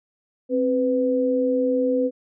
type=tone pair together; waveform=sine; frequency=263.6 / 499.8 Hz; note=C4 / B4; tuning=+13 / +21 cents; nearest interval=major seventh; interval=1108 cents; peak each=-22 / -20 dBFS; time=0.49-2.11 s; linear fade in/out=50 ms; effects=none